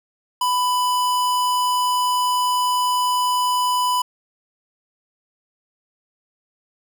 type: tone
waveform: square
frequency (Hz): 995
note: B5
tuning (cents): +13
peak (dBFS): -18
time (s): 0.41-4.02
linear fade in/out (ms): 5
effects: none